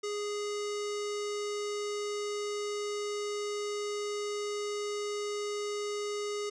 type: tone with low-pass filter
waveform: square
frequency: 413.5 Hz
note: G#4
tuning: 8 cents flat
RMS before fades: -35 dBFS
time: 0.03-6.5 s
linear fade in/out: 10 ms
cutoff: 6600 Hz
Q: 2.5
effects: none